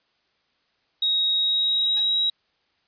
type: tone with pitch glide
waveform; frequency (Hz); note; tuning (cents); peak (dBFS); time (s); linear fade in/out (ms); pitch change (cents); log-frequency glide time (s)
sine; 3783 to 3845; A#7 to B7; +25 to -47; -19; 1.02-2.3; 5; +28; 1.35-2.19
type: tone with exponential decay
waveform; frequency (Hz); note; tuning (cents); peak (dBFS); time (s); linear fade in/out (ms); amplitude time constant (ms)
5% pulse; 849; G#5; +38; -23; 1.97-2.11; 0; 30
effects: white hiss -68 dBFS RMS until 2.87 s + resampled to 11025 Hz